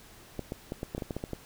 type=clicks; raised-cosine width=2 ms; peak=-20 dBFS; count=11; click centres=0.393 / 0.521 / 0.721 / 0.831 / 0.949 / 0.98 / 1.022 / 1.108 / 1.166 / 1.239 / 1.333 s; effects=pink hiss -53 dBFS RMS until 1.45 s